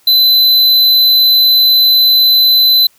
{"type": "tone", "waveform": "square", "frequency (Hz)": 4026, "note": "B7", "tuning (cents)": 33, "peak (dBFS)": -6, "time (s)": [0.07, 2.87], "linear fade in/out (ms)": 5, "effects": ["white hiss -51 dBFS RMS until 2.98 s"]}